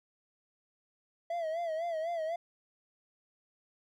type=tone with vibrato; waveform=triangle; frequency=659.3 Hz; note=E5; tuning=in tune; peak=-30 dBFS; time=1.3-2.36 s; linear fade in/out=5 ms; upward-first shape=sine; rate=4 Hz; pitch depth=90 cents each way; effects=none